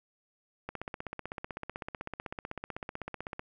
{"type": "click train", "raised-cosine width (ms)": 0.5, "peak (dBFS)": -22, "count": 44, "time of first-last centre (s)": [0.69, 3.394], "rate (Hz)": 15.9, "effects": []}